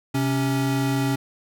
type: tone pair together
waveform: square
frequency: 130.81 / 276.9 Hz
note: C3 / C#4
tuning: 0 / -2 cents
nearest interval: octave + minor second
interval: 1298 cents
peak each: -24 dBFS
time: 0.14-1.16 s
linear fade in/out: 10 ms
effects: none